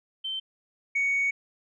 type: tone pair in turn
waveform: sine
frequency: 3100 / 2231 Hz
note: G7 / C#7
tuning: -20 / +11 cents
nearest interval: tritone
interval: 569 cents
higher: first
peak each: -29 / -21 dBFS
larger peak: second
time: 0.24-0.4 / 0.95-1.31 s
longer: second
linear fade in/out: 10 ms
effects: tanh soft clip ceiling -20 dBFS